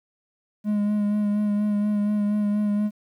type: tone with vibrato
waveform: triangle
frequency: 207.7 Hz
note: G#3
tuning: in tune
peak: -18 dBFS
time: 0.64-2.91 s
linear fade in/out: 50 ms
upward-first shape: sine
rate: 4.2 Hz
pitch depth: 22 cents each way
effects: 10-bit